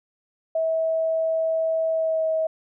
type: tone with pitch glide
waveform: sine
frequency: 647 to 639.2 Hz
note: E5 to D#5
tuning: -32 to +47 cents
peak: -20 dBFS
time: 0.55-2.47 s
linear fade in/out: 5 ms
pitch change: -21 cents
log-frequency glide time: 1.91-2.26 s
effects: none